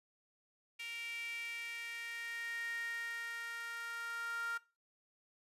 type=tone with high-pass filter sweep; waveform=sawtooth; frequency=465.1 Hz; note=A#4; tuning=4 cents flat; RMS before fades=-43 dBFS; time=0.79-4.58 s; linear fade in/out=10 ms; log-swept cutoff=2500 to 1400 Hz; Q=7.8; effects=noise-tail reverb RT60 0.3 s tail -20 dB re dry + resampled to 32000 Hz